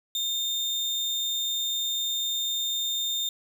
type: tone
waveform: 35% pulse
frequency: 3632 Hz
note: A#7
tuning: 46 cents flat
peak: -24 dBFS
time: 0.15-3.29 s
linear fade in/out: 2 ms
effects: none